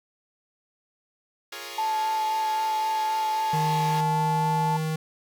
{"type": "chord", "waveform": "5% pulse", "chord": "Bb minor seventh", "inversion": "second", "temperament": "equal", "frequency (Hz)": [349.2, 415.3, 466.2, 554.4], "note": ["F4", "Ab4", "Bb4", "Db5"], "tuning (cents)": [0, 0, 0, 0], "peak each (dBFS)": [-31, -29, -31, -29], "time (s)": [1.52, 4.01], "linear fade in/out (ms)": 5}
{"type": "tone with vibrato", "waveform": "sine", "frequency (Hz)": 873, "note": "A5", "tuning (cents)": -14, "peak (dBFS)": -23, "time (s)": [1.78, 4.77], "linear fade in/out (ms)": 5, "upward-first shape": "sine", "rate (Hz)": 3.8, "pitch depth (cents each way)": 11}
{"type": "tone with pitch glide", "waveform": "square", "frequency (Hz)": [155.3, 157.65], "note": ["D#3", "D#3"], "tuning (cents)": [-3, 23], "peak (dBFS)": -26, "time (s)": [3.53, 4.96], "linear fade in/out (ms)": 5, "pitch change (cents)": 26, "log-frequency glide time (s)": [3.84, 4.52]}
{"effects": []}